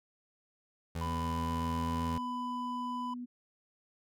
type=tone with vibrato; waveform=25% pulse; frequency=82.41 Hz; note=E2; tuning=in tune; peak=-31 dBFS; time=0.95-2.18 s; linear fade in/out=5 ms; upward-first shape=triangle; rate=7.6 Hz; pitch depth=16 cents each way
type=tone; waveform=triangle; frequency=998 Hz; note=B5; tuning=18 cents sharp; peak=-34 dBFS; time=1.01-3.14 s; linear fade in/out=5 ms
type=tone with pitch glide; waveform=sine; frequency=246.9 to 245.1 Hz; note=B3 to B3; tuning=0 to -13 cents; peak=-38 dBFS; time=1.05-3.26 s; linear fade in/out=20 ms; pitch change=-13 cents; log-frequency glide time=1.95-2.64 s
effects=none